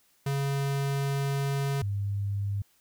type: tone pair in turn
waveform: square / sine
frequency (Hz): 139 / 100.45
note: C#3 / G2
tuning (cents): +5 / +43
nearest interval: tritone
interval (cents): 562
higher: first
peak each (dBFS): -27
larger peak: neither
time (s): 0.26-1.82 / 1.82-2.62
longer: first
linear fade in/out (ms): 5
effects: white hiss -66 dBFS RMS until 2.8 s